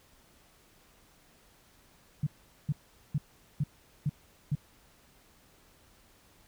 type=tone bursts; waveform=sine; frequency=146.4 Hz; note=D3; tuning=5 cents flat; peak=-25 dBFS; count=6; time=2.23-4.552 s; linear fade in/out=5 ms; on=37 ms; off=420 ms; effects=pink hiss -62 dBFS RMS until 6.47 s